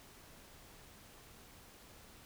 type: silence
effects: pink hiss -58 dBFS RMS until 2.25 s